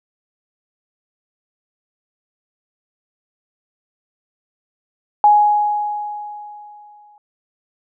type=tone with exponential decay; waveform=sine; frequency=834 Hz; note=G#5; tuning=7 cents sharp; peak=-6 dBFS; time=5.24-7.18 s; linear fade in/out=1 ms; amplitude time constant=420 ms; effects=none